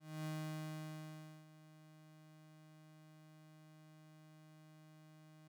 35% pulse tone with ADSR envelope, 155.56 Hz, D#3, in tune, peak -39 dBFS, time 0-5.48 s, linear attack 250 ms, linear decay 1200 ms, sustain -19 dB, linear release 8 ms, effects none

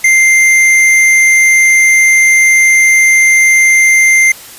sine tone with hard clipping, 2093 Hz, C7, in tune, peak -6 dBFS, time 0.04-4.32 s, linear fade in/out 5 ms, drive 11 dB, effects white hiss -32 dBFS RMS until 4.58 s + resampled to 32000 Hz

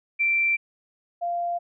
sine tone pair in turn, 2349 / 693.9 Hz, D7 / F5, 0 / -11 cents, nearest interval octave + major sixth, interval 2111 cents, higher first, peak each -19 / -24 dBFS, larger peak first, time 0.19-0.57 / 1.21-1.59 s, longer neither, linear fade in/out 20 ms, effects none

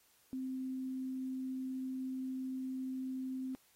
sine tone, 260.3 Hz, C4, 9 cents flat, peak -37 dBFS, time 0.33-3.55 s, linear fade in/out 0 ms, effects white hiss -69 dBFS RMS until 3.75 s + AAC 48 kbps

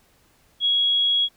sine tone, 3322 Hz, G#7, in tune, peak -17 dBFS, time 0.6-1.29 s, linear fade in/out 50 ms, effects pink hiss -60 dBFS RMS until 1.36 s

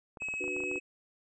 clicks, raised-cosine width 1 ms, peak -32 dBFS, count 11, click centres 0.172 / 0.221 / 0.286 / 0.339 / 0.441 / 0.48 / 0.565 / 0.604 / 0.637 / 0.714 / 0.758 s
triangle tone, 2564 Hz, E7, 49 cents flat, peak -32 dBFS, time 0.2-0.8 s, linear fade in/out 20 ms
sine chord, B minor, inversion first, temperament equal, 293.7 / 370 / 493.9 Hz, D4 / F#4 / B4, 0 / 0 / 0 cents, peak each -42 / -38 / -43 dBFS, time 0.4-0.79 s, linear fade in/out 10 ms
effects resampled to 22050 Hz

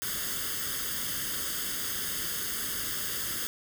white noise with comb filter, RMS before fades -33 dBFS, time 0.02-3.47 s, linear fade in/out 0 ms, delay 0.61 ms, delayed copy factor +0.8, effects none

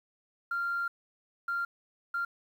sine tone bursts at uneven times, 1389 Hz, F6, 10 cents flat, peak -28 dBFS, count 3, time 0.51-0.88 / 1.48-1.65 / 2.14-2.25 s, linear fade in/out 5 ms, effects tanh soft clip ceiling -25 dBFS + 10-bit

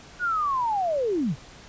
sine linear sweep, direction down, 1480 to 112 Hz, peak -22 dBFS, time 0.19-1.36 s, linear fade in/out 50 ms, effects pink hiss -47 dBFS RMS until 1.68 s + resampled to 16000 Hz

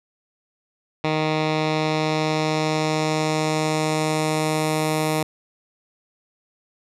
10% pulse tone with low-pass filter sweep, 155.56 Hz, D#3, in tune, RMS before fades -22 dBFS, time 1.04-5.23 s, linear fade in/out 2 ms, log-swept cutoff 3500 to 12000 Hz, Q 1.3, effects none

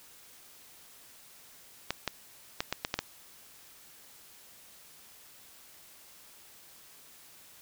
clicks, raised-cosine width 0.2 ms, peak -12 dBFS, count 7, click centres 1.906 / 2.077 / 2.605 / 2.726 / 2.849 / 2.941 / 2.99 s, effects white hiss -55 dBFS RMS until 7.61 s

